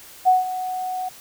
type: tone with ADSR envelope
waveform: sine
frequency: 740 Hz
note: F#5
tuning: in tune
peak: -10 dBFS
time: 0.25-1.09 s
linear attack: 30 ms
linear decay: 160 ms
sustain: -14 dB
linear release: 8 ms
effects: white hiss -44 dBFS RMS until 1.2 s